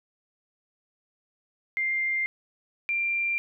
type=tone pair in turn; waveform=sine; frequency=2102 / 2374 Hz; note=C7 / D7; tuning=+7 / +18 cents; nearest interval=major second; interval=211 cents; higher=second; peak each=-24 dBFS; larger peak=neither; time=1.77-2.26 / 2.89-3.38 s; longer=neither; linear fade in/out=0 ms; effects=none